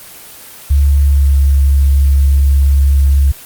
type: tone with pitch glide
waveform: sine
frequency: 70.6 to 69.39 Hz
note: C#2 to C#2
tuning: +32 to +2 cents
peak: -6 dBFS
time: 0.7-3.32 s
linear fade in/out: 10 ms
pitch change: -30 cents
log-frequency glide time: 1.06-1.32 s
effects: white hiss -34 dBFS RMS until 3.45 s + Opus 24 kbps